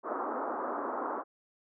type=band-pass noise; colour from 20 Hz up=white; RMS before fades=-35 dBFS; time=0.03-1.24 s; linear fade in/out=50 ms; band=250 to 1300 Hz; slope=48 dB/octave; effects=none